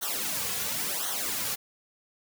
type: noise with flanger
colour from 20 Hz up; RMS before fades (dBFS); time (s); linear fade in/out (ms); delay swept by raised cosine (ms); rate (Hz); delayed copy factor
white; -31; 0.01-1.56; 20; 0.4 to 3.3; 0.94; -1
effects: none